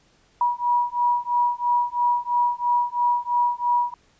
sine beating tone pair, 965 / 968 Hz, B5 / B5, -40 / -35 cents, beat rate 3 Hz, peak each -22 dBFS, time 0.41-3.94 s, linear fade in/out 2 ms, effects pink hiss -60 dBFS RMS until 4.19 s + resampled to 16000 Hz

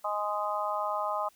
harmonic tone, 207.7 Hz, G#3, in tune, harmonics 3 / 4 / 5 / 6, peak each -34 / -34 / -34 / -34 dBFS, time 0.04-1.29 s, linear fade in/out 10 ms, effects white hiss -63 dBFS RMS until 1.35 s

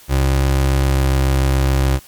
30% pulse tone with pitch glide, 67.5 to 66.88 Hz, C#2 to C2, -45 to +39 cents, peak -10 dBFS, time 0.08-2 s, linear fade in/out 50 ms, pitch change -16 cents, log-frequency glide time 0.83-1.19 s, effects white hiss -44 dBFS RMS until 2.07 s + MP3 96 kbps

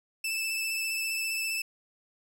sawtooth tone with vibrato, 2637 Hz, E7, in tune, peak -26 dBFS, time 0.24-1.62 s, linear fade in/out 5 ms, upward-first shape triangle, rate 15 Hz, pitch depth 23 cents each way, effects none

